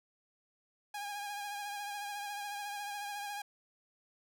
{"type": "tone with vibrato", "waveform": "sawtooth", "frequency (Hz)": 817, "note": "G#5", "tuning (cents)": -29, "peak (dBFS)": -35, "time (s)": [0.94, 3.42], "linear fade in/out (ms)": 5, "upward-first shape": "sine", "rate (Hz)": 14, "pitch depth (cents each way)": 32, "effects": []}